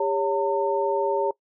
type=tone cluster; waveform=sine; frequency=400.6 / 556 / 907 Hz; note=G4 / C#5 / A#5; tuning=+38 / +5 / -48 cents; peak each=-25 dBFS; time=0-1.31 s; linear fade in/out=5 ms; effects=noise-tail reverb RT60 0.1 s tail -21 dB re dry